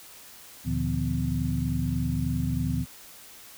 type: tone cluster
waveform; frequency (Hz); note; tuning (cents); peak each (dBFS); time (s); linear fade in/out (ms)
sine; 76.1 / 118.5 / 148 / 171.3 / 252; D#2 / A#2 / D3 / F3 / B3; -38 / +29 / +14 / -33 / +35; -31; 0.64-2.86; 50
effects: white hiss -48 dBFS RMS until 3.57 s